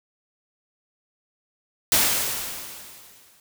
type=noise with exponential decay; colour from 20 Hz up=white; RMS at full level=-17 dBFS; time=1.92-3.4 s; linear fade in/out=1 ms; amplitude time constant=320 ms; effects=none